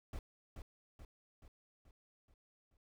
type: noise with echo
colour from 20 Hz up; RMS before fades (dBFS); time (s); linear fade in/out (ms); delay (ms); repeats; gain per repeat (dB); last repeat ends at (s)
brown; -43; 0.13-0.19; 2; 430; 6; -5; 2.77
effects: none